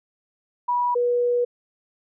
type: tone pair in turn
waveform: sine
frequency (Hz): 974 / 485.2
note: B5 / B4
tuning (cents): -24 / -31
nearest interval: octave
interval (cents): 1207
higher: first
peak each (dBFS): -19 / -18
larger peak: second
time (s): 0.68-0.95 / 0.95-1.45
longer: second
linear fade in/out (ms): 10
effects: none